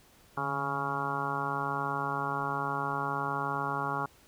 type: harmonic tone with a mistuned harmonic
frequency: 139.4 Hz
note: C#3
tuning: 10 cents sharp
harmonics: 1 / 2 / 3 / 4 / 5 / 6 / 7 / 8 / 9 / 10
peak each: -39 / -42 / -41 / -45 / -43 / -36 / -40 / -35 / -41 / -37 dBFS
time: 0.37-4.06 s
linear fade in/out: 5 ms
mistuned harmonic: 1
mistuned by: +75 cents
effects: pink hiss -60 dBFS RMS until 4.27 s